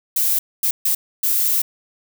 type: noise bursts at uneven times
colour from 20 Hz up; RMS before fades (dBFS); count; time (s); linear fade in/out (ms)
violet; -18; 4; 0.16-0.39 / 0.63-0.71 / 0.85-0.95 / 1.23-1.62; 5
effects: none